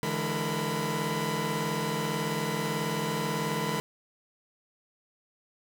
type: tone cluster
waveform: sawtooth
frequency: 148.1 / 166.4 / 210.9 / 461.8 / 998 Hz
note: D3 / E3 / G#3 / A#4 / B5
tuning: +15 / +17 / +27 / -16 / +18 cents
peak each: -31 dBFS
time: 0.03-3.8 s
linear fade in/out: 0 ms
effects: none